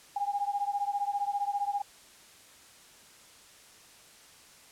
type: beating tone pair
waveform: sine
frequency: 805 / 820 Hz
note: G5 / G#5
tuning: +46 / -22 cents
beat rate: 15 Hz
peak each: -31 / -32 dBFS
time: 0.16-1.82 s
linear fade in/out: 5 ms
effects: white hiss -55 dBFS RMS until 4.71 s + low-pass 10000 Hz 12 dB/octave